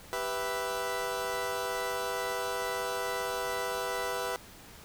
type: chord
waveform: 20% pulse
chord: E minor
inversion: first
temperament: equal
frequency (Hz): 392 / 493.9 / 659.3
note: G4 / B4 / E5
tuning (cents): 0 / 0 / 0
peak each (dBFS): -33 / -29 / -32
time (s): 0.13-4.36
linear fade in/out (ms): 0
effects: pink hiss -51 dBFS RMS until 4.84 s